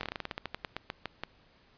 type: slowing click train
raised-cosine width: 0.3 ms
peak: -18 dBFS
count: 17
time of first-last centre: 0.01-1.236 s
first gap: 22 ms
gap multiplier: 1.15
effects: pink hiss -63 dBFS RMS until 1.77 s + resampled to 11025 Hz